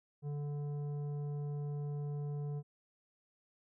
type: tone with tanh clipping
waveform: triangle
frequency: 145.6 Hz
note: D3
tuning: 15 cents flat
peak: -38 dBFS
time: 0.22-2.63 s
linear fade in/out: 50 ms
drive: 14 dB
effects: none